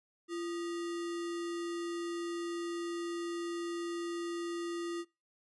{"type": "tone with sample-and-hold", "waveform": "sine", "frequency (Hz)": 341.8, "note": "F4", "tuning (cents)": -37, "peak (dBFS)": -35, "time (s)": [0.28, 5.05], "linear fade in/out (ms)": 50, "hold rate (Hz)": 1575, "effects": ["noise-tail reverb RT60 0.3 s tail -25 dB re dry", "resampled to 22050 Hz"]}